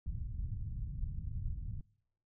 pink low-pass noise, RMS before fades -39 dBFS, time 0.06-1.81 s, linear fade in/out 2 ms, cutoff 130 Hz, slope 24 dB/octave, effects noise-tail reverb RT60 0.8 s tail -26 dB re dry

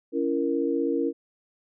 sine chord, A# diminished, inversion first, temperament just, 279.7 / 335.6 / 466.2 Hz, C#4 / E4 / A#4, +16 / +31 / 0 cents, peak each -27 dBFS, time 0.12-1.13 s, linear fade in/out 50 ms, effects none

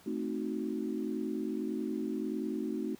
sine chord, A diminished seventh, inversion none, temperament equal, 220 / 261.6 / 311.1 / 370 Hz, A3 / C4 / Eb4 / Gb4, 0 / 0 / 0 / 0 cents, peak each -37 / -38 / -37 / -39 dBFS, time 0.06-2.95 s, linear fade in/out 5 ms, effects pink hiss -59 dBFS RMS until 2.99 s + high-pass 100 Hz 12 dB/octave

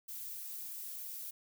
violet noise with flanger, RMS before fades -44 dBFS, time 0.08-1.31 s, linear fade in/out 10 ms, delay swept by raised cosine 1.2 to 3.7 ms, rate 3.2 Hz, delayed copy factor +0.55, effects none

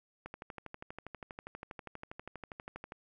click train, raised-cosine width 0.5 ms, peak -28 dBFS, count 34, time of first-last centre 0.26-2.921 s, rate 12.4 Hz, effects none

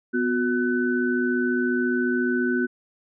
sine tone cluster, 248.5 / 362.9 / 1503 Hz, B3 / F#4 / F#6, +11 / -34 / +27 cents, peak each -23 / -25 / -27 dBFS, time 0.13-2.67 s, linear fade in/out 20 ms, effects none

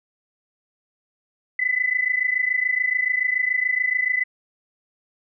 sine tone pair together, 1993 / 2020 Hz, B6 / B6, +15 / +39 cents, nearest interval unison, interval 24 cents, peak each -22 dBFS, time 1.59-4.24 s, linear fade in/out 5 ms, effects none

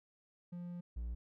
triangle tone pair in turn, 175.3 / 58.5 Hz, F3 / A#1, +7 / +7 cents, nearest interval octave + perfect fifth, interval 1900 cents, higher first, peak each -40 / -36 dBFS, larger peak second, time 0.52-0.81 / 0.96-1.15 s, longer first, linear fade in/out 10 ms, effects none

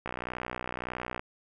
click train, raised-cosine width 0.5 ms, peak -19 dBFS, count 71, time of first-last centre 0.06-1.195 s, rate 61.7 Hz, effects none

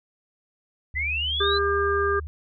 sine tone with pitch glide, 73.42 to 75.97 Hz, D2 to D#2, 0 to -41 cents, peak -31 dBFS, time 0.94-2.27 s, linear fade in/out 0 ms, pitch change +59 cents, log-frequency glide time 1.38-1.95 s
sine linear sweep, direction up, 1958 to 4100 Hz, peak -24 dBFS, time 0.95-1.59 s, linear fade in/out 20 ms
harmonic tone, 400.6 Hz, G4, 38 cents sharp, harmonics 1 / 3 / 4, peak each -23 / -25 / -27 dBFS, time 1.4-2.2 s, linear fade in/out 10 ms
effects none

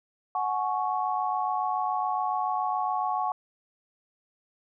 sine chord, F# suspended second, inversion none, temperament equal with one note detuned, 740 / 847.1 / 1108.7 Hz, F#5 / G#5 / C#6, 0 / +34 / 0 cents, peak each -29 / -30 / -30 dBFS, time 0.35-3.32 s, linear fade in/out 2 ms, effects none

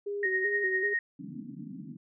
sine tone with vibrato, 392 Hz, G4, in tune, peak -31 dBFS, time 0.06-0.94 s, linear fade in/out 10 ms, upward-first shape square, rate 2.6 Hz, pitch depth 63 cents each way
sine tone with tremolo, 1864.7 Hz, A#6, in tune, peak -24 dBFS, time 0.23-0.99 s, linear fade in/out 2 ms, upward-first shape triangle, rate 10 Hz, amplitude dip 65%
white band-pass noise, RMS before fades -42 dBFS, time 1.19-1.97 s, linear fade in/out 10 ms, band 140 to 300 Hz, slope 96 dB/octave
effects none

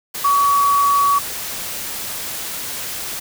sine tone in noise, 1132 Hz, C#6, 36 cents sharp, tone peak -12 dBFS, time 0.24-1.19 s, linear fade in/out 10 ms, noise white, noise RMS -27 dBFS, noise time 0.14-3.2 s, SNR +12 dB, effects none

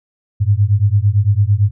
sine beating tone pair, 98 / 106.9 Hz, G2 / A2, 0 / -49 cents, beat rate 8.9 Hz, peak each -13 dBFS, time 0.4-1.71 s, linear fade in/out 20 ms, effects none

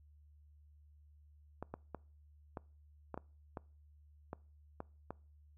clicks, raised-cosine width 1 ms, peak -28 dBFS, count 10, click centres 1.626 / 1.74 / 1.947 / 2.572 / 3.143 / 3.176 / 3.572 / 4.331 / 4.804 / 5.106 s, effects noise-tail reverb RT60 0.4 s tail -24 dB re dry + added 74 Hz sine -60 dBFS peak until 5.57 s

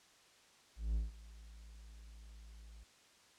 triangle tone with ADSR envelope, 55 Hz, A1, in tune, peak -29 dBFS, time 0.76-2.84 s, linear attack 190 ms, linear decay 160 ms, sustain -21 dB, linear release 11 ms, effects white hiss -65 dBFS RMS until 3.38 s + low-pass 7000 Hz 12 dB/octave

